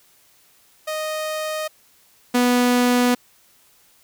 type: tone pair in turn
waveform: sawtooth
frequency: 621 / 245.9 Hz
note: D#5 / B3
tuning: -3 / -7 cents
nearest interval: octave + major third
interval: 1604 cents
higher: first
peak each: -20 / -11 dBFS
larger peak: second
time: 0.87-1.68 / 2.34-3.15 s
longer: neither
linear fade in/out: 10 ms
effects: white hiss -56 dBFS RMS until 4.03 s